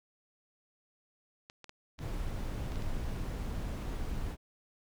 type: clicks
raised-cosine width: 0.2 ms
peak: -31 dBFS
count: 7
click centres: 1.499 / 1.643 / 1.694 / 1.99 / 2.72 / 2.758 / 2.822 s
type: noise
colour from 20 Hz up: brown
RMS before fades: -36 dBFS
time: 1.98-4.37 s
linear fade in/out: 50 ms
effects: none